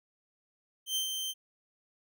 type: tone with ADSR envelope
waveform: sawtooth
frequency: 3121 Hz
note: G7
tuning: 8 cents flat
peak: -25 dBFS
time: 0.86-1.34 s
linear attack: 98 ms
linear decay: 110 ms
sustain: -5 dB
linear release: 40 ms
effects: none